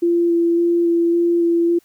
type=tone with vibrato; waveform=sine; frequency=340.9 Hz; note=F4; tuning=42 cents flat; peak=-13 dBFS; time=0.02-1.79 s; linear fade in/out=10 ms; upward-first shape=square; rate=1.8 Hz; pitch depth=10 cents each way; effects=white hiss -58 dBFS RMS until 1.84 s